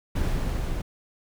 brown noise with level ramp, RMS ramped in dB -24 to -29 dBFS, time 0.15-0.82 s, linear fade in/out 10 ms, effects none

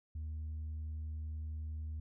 sine tone with tanh clipping, 77.7 Hz, D#2, 2 cents flat, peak -39 dBFS, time 0.15-2 s, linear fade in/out 5 ms, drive 1 dB, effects none

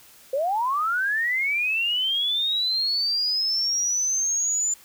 sine linear sweep, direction up, 510 to 7120 Hz, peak -21 dBFS, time 0.33-4.74 s, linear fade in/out 5 ms, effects white hiss -51 dBFS RMS until 4.84 s

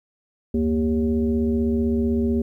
sine tone with frequency modulation, 233.6 Hz, A#3, 4 cents sharp, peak -18 dBFS, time 0.54-2.42 s, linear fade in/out 5 ms, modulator 161 Hz, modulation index 0.95, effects 10-bit

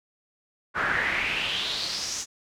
brown noise with band-pass filter sweep, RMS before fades -28 dBFS, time 0.74-2.26 s, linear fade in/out 50 ms, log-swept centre 1400 to 6700 Hz, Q 4.5, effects none

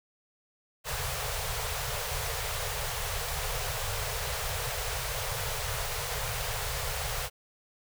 pink band-stop noise, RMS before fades -33 dBFS, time 0.84-7.3 s, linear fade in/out 50 ms, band 150 to 420 Hz, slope 96 dB/octave, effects none

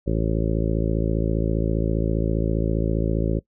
harmonic tone, 55 Hz, A1, in tune, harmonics 1 / 2 / 3 / 4 / 5 / 6 / 7 / 8 / 9 / 10, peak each -24 / -27 / -27 / -31 / -31 / -30 / -31 / -34 / -36 / -33 dBFS, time 0.06-3.4 s, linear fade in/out 20 ms, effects noise-tail reverb RT60 0.1 s tail -21 dB re dry

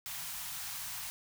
white band-stop noise, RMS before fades -41 dBFS, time 0.06-1.1 s, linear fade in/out 0 ms, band 190 to 710 Hz, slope 48 dB/octave, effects none

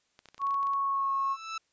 clicks, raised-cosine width 0.2 ms, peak -33 dBFS, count 12, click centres 0.191 / 0.257 / 0.287 / 0.345 / 0.38 / 0.417 / 0.469 / 0.508 / 0.543 / 0.63 / 0.67 / 0.735 s
sine tone with pitch glide, 1108.7 to 1092.8 Hz, C#6 to C#6, 0 to -25 cents, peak -26 dBFS, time 0.39-1.37 s, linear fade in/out 50 ms, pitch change -25 cents, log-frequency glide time 0.72-1.12 s
sawtooth tone with exponential growth, 1318.5 Hz, E6, in tune, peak -28 dBFS, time 0.93-1.58 s, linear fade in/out 5 ms, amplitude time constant 140 ms
effects white hiss -73 dBFS RMS until 1.72 s + resampled to 16000 Hz

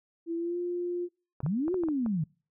sine tone with pitch glide, 334.3 to 351.9 Hz, E4 to F4, +24 to +13 cents, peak -29 dBFS, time 0.26-1.09 s, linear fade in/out 50 ms, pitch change +89 cents, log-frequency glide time 0.36-0.58 s
clicks, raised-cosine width 1 ms, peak -26 dBFS, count 7, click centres 1.404 / 1.463 / 1.681 / 1.743 / 1.836 / 1.886 / 2.062 s
sine linear two-way sweep, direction up then down, 123.7 to 380 to 143.6 Hz, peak -26 dBFS, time 1.43-2.24 s, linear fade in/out 5 ms, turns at 1.74 s
effects noise-tail reverb RT60 0.4 s tail -26 dB re dry

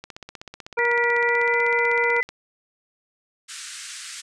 click train, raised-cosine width 0.2 ms, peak -20 dBFS, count 37, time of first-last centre 0.04-2.29 s, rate 16 Hz
harmonic tone, 473.2 Hz, A#4, 26 cents sharp, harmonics 1 / 2 / 3 / 5, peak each -23 / -26 / -28 / -30 dBFS, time 0.77-2.21 s, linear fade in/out 10 ms
sine tone with pitch glide, 1954 to 2014 Hz, B6 to B6, -19 to +33 cents, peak -21 dBFS, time 0.79-2.23 s, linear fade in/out 0 ms, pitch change +52 cents, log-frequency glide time 1.24-1.62 s
white band-pass noise, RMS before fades -37 dBFS, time 3.48-4.22 s, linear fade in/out 20 ms, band 1300 to 9100 Hz, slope 48 dB/octave
effects none

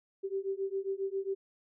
sine beating tone pair, 385.5 / 392.9 Hz, G4 / G4, -29 / +4 cents, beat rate 7.4 Hz, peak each -35 / -35 dBFS, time 0.23-1.35 s, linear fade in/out 20 ms, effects none

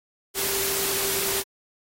sine tone in noise, 392 Hz, G4, in tune, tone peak -33 dBFS, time 0.34-1.44 s, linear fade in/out 50 ms, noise white, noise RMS -26 dBFS, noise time 0.34-1.44 s, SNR -10 dB, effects AAC 48 kbps

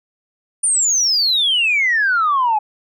sine exponential sweep, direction down, 9397 to 827 Hz, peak -12 dBFS, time 0.63-2.59 s, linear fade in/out 10 ms, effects tanh soft clip ceiling -9 dBFS

